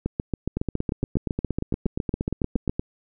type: two click trains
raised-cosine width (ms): 3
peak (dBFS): -11 / -12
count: 20 / 20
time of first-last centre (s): 0.06-2.695 / 0.57-2.795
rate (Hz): 7.21 / 8.54
effects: none